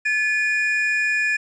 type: tone pair together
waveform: triangle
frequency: 1727 / 2442 Hz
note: A6 / D#7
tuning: -33 / -33 cents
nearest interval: tritone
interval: 600 cents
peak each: -19 / -20 dBFS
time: 0.05-1.37 s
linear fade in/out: 10 ms
effects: resampled to 22050 Hz + 9-bit